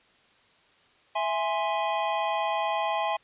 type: chord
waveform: square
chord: E augmented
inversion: none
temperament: equal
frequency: 659.3 / 830.6 / 1046.5 Hz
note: E5 / G#5 / B#5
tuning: 0 / 0 / 0 cents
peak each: -31 / -29 / -32 dBFS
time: 1.15-3.17 s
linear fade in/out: 10 ms
effects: white hiss -61 dBFS RMS until 3.23 s + resampled to 8000 Hz